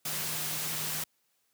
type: tone in noise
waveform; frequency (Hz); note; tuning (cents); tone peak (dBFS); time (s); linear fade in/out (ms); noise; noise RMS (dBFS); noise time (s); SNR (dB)
sine; 155.56; D#3; 0; -45; 0.05-1.04; 5; white; -34; 0.05-1.04; -14
effects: white hiss -74 dBFS RMS until 1.53 s + high-pass 80 Hz 12 dB/octave